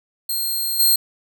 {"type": "tone with level steps", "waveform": "5% pulse", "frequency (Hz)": 4215, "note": "C8", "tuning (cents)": 12, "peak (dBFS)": [-14, -6], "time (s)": [0.29, 0.96], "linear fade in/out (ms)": 5, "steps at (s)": 0.79, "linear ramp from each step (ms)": 10, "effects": []}